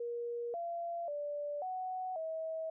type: tone with pitch steps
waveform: sine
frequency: 474.2 / 684 / 584 / 743 / 643 Hz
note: A#4 / F5 / D5 / F#5 / E5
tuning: +30 / -36 / -10 / +7 / -43 cents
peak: -36 dBFS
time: 0-2.7 s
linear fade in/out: 5 ms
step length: 540 ms
effects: none